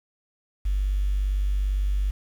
triangle tone, 48.82 Hz, G1, 6 cents flat, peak -17 dBFS, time 0.65-2.11 s, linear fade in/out 10 ms, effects tanh soft clip ceiling -19 dBFS + 8-bit

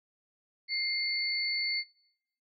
sine tone pair together, 2109 / 4469 Hz, C7 / C#8, +13 / +13 cents, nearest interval octave + minor second, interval 1300 cents, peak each -33 / -31 dBFS, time 0.68-1.84 s, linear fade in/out 50 ms, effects noise-tail reverb RT60 0.8 s tail -23 dB re dry

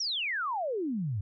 sine exponential sweep, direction down, 5800 to 92.5 Hz, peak -29 dBFS, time 0-1.21 s, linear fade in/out 5 ms, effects none

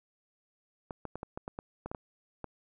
clicks, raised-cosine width 1 ms, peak -24 dBFS, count 11, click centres 0.908 / 1.053 / 1.156 / 1.231 / 1.375 / 1.479 / 1.589 / 1.86 / 1.915 / 1.948 / 2.443 s, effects none

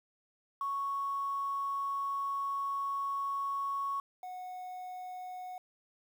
triangle tone pair in turn, 1108.7 / 734 Hz, C#6 / F#5, 0 / -14 cents, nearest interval perfect fifth, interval 714 cents, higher first, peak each -28 / -38 dBFS, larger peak first, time 0.61-4 / 4.23-5.58 s, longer first, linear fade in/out 2 ms, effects tanh soft clip ceiling -30 dBFS + 10-bit

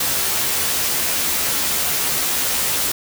white noise with comb filter, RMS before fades -20 dBFS, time 0-2.92 s, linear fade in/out 5 ms, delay 14 ms, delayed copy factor +0.7, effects none

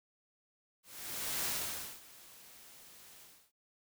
white noise with ADSR envelope, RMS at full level -35 dBFS, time 0.83-3.52 s, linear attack 620 ms, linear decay 550 ms, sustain -21 dB, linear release 300 ms, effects none

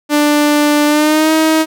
sawtooth tone with pitch glide, 295.4 to 316.6 Hz, D4 to D#4, +10 to +30 cents, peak -5 dBFS, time 0.09-1.66 s, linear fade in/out 50 ms, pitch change +120 cents, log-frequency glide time 0.86-1.32 s, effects none

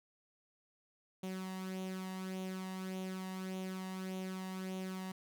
sawtooth tone with flanger, 187.6 Hz, F#3, 24 cents sharp, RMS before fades -42 dBFS, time 1.23-5.12 s, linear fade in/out 5 ms, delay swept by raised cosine 0.3 to 1.07 ms, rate 1.7 Hz, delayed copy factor +0.55, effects none

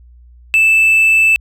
triangle tone, 2637 Hz, E7, in tune, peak -5 dBFS, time 0.54-1.36 s, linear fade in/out 0 ms, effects tanh soft clip ceiling -1 dBFS + added 60 Hz sine -39 dBFS peak until 1.4 s

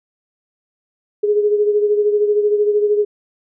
sine beating tone pair, 415.3 / 428.3 Hz, G#4 / A4, 0 / -47 cents, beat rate 13 Hz, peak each -13 / -21 dBFS, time 1.23-3.05 s, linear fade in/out 10 ms, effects none

